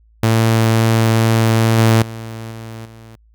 sawtooth tone with level steps, 112.8 Hz, A2, 44 cents sharp, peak -7 / -5 / -23 / -25 / -33 dBFS, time 0.23-3.16 s, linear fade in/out 5 ms, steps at 1.78 / 2.02 / 2.51 / 2.85 s, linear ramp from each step 5 ms, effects added 55 Hz sine -48 dBFS peak until 3.34 s

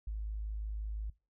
sine tone, 52.9 Hz, G#1, 33 cents sharp, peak -35 dBFS, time 0.07-1.1 s, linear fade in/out 5 ms, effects noise-tail reverb RT60 0.3 s tail -23 dB re dry

